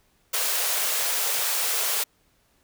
white high-pass noise, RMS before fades -25 dBFS, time 0.33-2.04 s, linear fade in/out 10 ms, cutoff 410 Hz, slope 48 dB/octave, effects pink hiss -65 dBFS RMS until 2.63 s

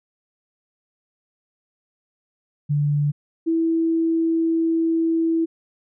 sine tone pair in turn, 146.1 / 328 Hz, D3 / E4, -9 / -9 cents, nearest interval octave + major second, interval 1400 cents, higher second, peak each -17 / -17 dBFS, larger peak neither, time 2.69-3.12 / 3.46-5.46 s, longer second, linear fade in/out 20 ms, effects none

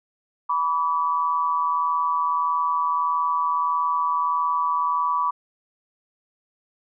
sine tone pair together, 984.4 / 1146 Hz, B5 / D6, -6 / -43 cents, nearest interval minor third, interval 263 cents, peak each -23 / -22 dBFS, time 0.49-5.31 s, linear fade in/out 10 ms, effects none

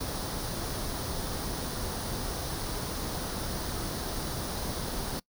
pink noise with comb filter, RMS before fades -34 dBFS, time 0-5.2 s, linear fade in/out 10 ms, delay 0.2 ms, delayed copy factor +0.55, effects noise-tail reverb RT60 0.1 s tail -23 dB re dry

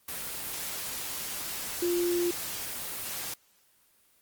sine tone in noise, 349.2 Hz, F4, in tune, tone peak -25 dBFS, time 1.82-2.31 s, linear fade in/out 5 ms, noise white, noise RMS -36 dBFS, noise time 0.08-3.34 s, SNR +8 dB, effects white hiss -65 dBFS RMS until 4.21 s + Opus 24 kbps

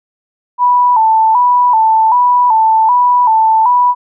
sine tone with vibrato, 932.3 Hz, A#5, in tune, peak -6 dBFS, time 0.58-3.95 s, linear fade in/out 50 ms, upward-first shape square, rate 1.3 Hz, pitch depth 91 cents each way, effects none

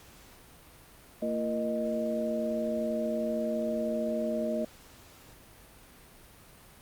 sine tone cluster, 227.8 / 340.3 / 471 / 617 Hz, A#3 / F4 / A#4 / D#5, -40 / -45 / +18 / -15 cents, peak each -32 / -39 / -38 / -31 dBFS, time 1.22-4.65 s, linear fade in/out 5 ms, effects pink hiss -54 dBFS RMS until 6.81 s + Opus 48 kbps

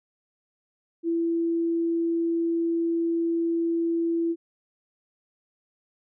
sine tone, 334.4 Hz, E4, 25 cents sharp, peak -22 dBFS, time 1.03-4.36 s, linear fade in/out 50 ms, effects none

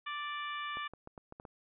harmonic tone, 587.3 Hz, D5, in tune, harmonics 2 / 3 / 4 / 5 / 6, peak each -39 / -43 / -45 / -47 / -49 dBFS, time 0.06-0.88 s, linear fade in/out 10 ms
clicks, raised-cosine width 1 ms, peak -33 dBFS, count 7, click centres 0.771 / 0.936 / 1.074 / 1.178 / 1.324 / 1.399 / 1.452 s
effects none

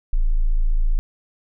sine tone, 27.5 Hz, A0, in tune, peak -14 dBFS, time 0.13-0.99 s, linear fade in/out 0 ms, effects none

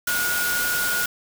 sine tone in noise, 1443 Hz, F#6, 44 cents flat, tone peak -23 dBFS, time 0.07-1.06 s, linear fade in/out 5 ms, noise white, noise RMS -26 dBFS, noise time 0.07-1.06 s, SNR 0 dB, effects none

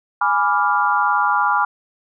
sine chord, G# diminished seventh, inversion none, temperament equal, 830.6 / 987.8 / 1174.7 / 1396.9 Hz, G#5 / B5 / D6 / F6, 0 / 0 / 0 / 0 cents, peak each -20 dBFS, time 0.21-1.65 s, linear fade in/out 5 ms, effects none

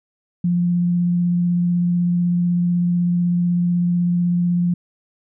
sine tone with vibrato, 175.1 Hz, F3, 5 cents sharp, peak -15 dBFS, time 0.44-4.74 s, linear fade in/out 5 ms, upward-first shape square, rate 16 Hz, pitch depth 8 cents each way, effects none

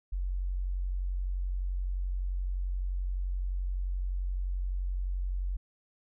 sine tone, 45.8 Hz, F#1, 17 cents flat, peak -29 dBFS, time 0.12-5.57 s, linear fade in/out 10 ms, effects none

